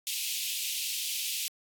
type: high-pass noise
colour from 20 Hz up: pink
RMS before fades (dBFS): -33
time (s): 0.07-1.48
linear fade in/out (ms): 0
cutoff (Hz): 2500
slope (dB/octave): 48
effects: AAC 64 kbps